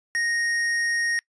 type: tone with hard clipping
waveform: sine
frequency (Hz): 1864.7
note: A#6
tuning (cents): 0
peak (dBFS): -24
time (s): 0.15-1.19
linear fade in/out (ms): 0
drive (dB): 12
effects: noise-tail reverb RT60 0.1 s tail -24 dB re dry + resampled to 22050 Hz